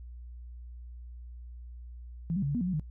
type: tone with pitch steps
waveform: sine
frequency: 166.4 / 196.5 / 139.9 / 143.4 / 240.6 / 178.5 / 185.3 / 152.4 Hz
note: E3 / G3 / C#3 / D3 / B3 / F3 / F#3 / D#3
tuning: +17 / +4 / +16 / -41 / -45 / +38 / +3 / -36 cents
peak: -27 dBFS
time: 2.3-2.796 s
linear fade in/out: 0 ms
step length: 62 ms
effects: noise-tail reverb RT60 0.1 s tail -20 dB re dry + added 60 Hz sine -42 dBFS peak until 2.9 s